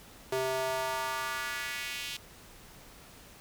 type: tone with high-pass filter sweep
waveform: square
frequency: 130.81 Hz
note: C3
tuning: in tune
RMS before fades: -34 dBFS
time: 0.32-2.17 s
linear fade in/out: 5 ms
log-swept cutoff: 440 to 3100 Hz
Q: 2
effects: pink hiss -53 dBFS RMS until 3.4 s